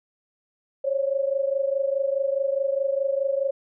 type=tone pair together; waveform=sine; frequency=541.2 / 566 Hz; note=C#5 / C#5; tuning=-42 / +36 cents; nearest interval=minor second; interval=78 cents; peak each=-23 / -26 dBFS; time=0.84-3.51 s; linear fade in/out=10 ms; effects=none